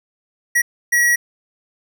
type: tone bursts at uneven times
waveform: square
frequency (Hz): 1917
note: A#6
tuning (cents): +48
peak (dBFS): -13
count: 2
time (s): 0.55-0.62 / 0.92-1.16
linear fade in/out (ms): 10
effects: none